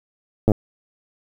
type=slowing click train; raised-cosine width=2 ms; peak=-3 dBFS; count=5; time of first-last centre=0.48-0.518 s; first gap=9 ms; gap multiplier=1.03; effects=7-bit